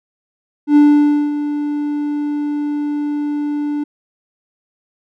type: tone with ADSR envelope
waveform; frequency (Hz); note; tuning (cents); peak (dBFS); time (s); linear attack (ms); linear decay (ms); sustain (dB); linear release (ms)
triangle; 293.7; D4; 0; -3; 0.67-3.84; 91; 550; -12; 9
effects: none